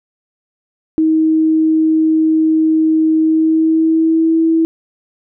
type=tone with pitch glide; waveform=sine; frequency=316.8 to 325.5 Hz; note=D#4 to E4; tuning=+31 to -22 cents; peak=-9 dBFS; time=0.98-4.65 s; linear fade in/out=0 ms; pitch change=+47 cents; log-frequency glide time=3.19-4.38 s; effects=none